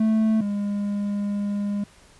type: tone pair in turn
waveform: triangle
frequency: 219.3 / 203.6 Hz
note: A3 / G#3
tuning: -6 / -34 cents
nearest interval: minor second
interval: 128 cents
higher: first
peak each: -15 / -21 dBFS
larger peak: first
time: 0-0.41 / 0.41-1.84 s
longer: second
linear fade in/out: 5 ms
effects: pink hiss -53 dBFS RMS until 2.19 s + resampled to 24000 Hz